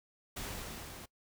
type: noise with level ramp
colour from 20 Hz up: pink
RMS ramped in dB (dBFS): -40 to -49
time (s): 0.36-1.06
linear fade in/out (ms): 10
effects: noise-tail reverb RT60 0.1 s tail -21 dB re dry